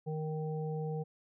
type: harmonic tone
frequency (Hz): 155.56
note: D#3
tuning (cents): 0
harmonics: 1 / 3 / 5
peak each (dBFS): -35 / -39 / -46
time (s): 0.06-1.04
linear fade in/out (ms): 20
effects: none